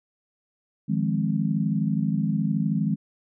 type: chord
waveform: sine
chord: F minor seventh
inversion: third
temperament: equal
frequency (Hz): 155.56 / 174.61 / 207.7 / 261.6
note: Eb3 / F3 / Ab3 / C4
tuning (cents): 0 / 0 / 0 / 0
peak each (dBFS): -26 / -28 / -25 / -31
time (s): 0.88-2.96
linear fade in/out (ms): 20
effects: none